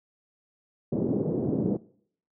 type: band-pass noise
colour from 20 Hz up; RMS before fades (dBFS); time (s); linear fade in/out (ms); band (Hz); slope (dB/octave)
pink; -27; 0.92-1.77; 5; 140 to 450; 24
effects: noise-tail reverb RT60 0.6 s tail -21 dB re dry